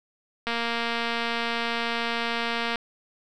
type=click train; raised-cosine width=0.3 ms; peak=-12 dBFS; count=534; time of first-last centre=0.47-2.758 s; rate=233 Hz; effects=none

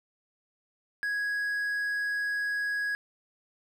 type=tone; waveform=triangle; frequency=1661.2 Hz; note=G#6; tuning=in tune; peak=-26 dBFS; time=1.03-2.95 s; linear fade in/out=0 ms; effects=none

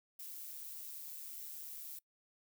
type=noise with amplitude modulation; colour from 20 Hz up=violet; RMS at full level=-45 dBFS; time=0.19-1.99 s; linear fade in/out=5 ms; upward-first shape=sine; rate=149 Hz; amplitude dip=55%; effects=noise-tail reverb RT60 0.1 s tail -23 dB re dry

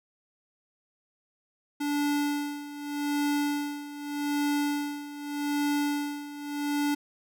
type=tone with tremolo; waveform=square; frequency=290.3 Hz; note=D4; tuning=20 cents flat; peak=-25 dBFS; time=1.8-6.95 s; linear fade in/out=10 ms; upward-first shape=sine; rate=0.83 Hz; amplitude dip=80%; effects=none

